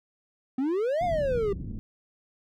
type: exponential two-way sweep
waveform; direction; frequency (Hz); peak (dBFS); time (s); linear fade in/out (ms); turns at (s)
triangle; up then down; 250 to 730 to 387.5; -22; 0.58-1.53; 5; 1.04
type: low-pass noise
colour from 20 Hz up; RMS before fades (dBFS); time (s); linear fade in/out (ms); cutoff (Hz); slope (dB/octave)
pink; -35; 1.01-1.79; 0; 260; 24
effects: none